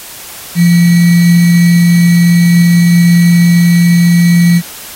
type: tone with sample-and-hold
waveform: sine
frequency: 172.3 Hz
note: F3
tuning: 23 cents flat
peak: -3 dBFS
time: 0.55-4.62 s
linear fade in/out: 50 ms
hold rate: 2100 Hz
effects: white hiss -28 dBFS RMS until 4.95 s + AAC 48 kbps